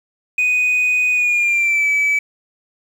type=tone with pitch glide; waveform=sine; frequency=2489 to 2296 Hz; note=D#7 to D7; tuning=0 to -40 cents; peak=-11 dBFS; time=0.38-2.19 s; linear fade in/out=5 ms; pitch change=-140 cents; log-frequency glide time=1.11-1.89 s; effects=tanh soft clip ceiling -12 dBFS + 7-bit